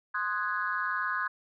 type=chord; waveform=sine; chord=Ab dominant seventh; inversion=first; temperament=equal; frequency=1046.5 / 1244.5 / 1480 / 1661.2 Hz; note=C6 / Eb6 / Gb6 / Ab6; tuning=0 / 0 / 0 / 0 cents; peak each=-34 / -34 / -33 / -33 dBFS; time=0.14-1.28 s; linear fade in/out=10 ms; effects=tanh soft clip ceiling -18 dBFS